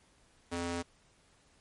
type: tone with high-pass filter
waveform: square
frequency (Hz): 86.2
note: F2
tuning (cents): -22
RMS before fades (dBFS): -36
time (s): 0.51-0.83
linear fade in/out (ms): 20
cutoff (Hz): 220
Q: 0.82
effects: pink hiss -66 dBFS RMS until 1.6 s + MP3 48 kbps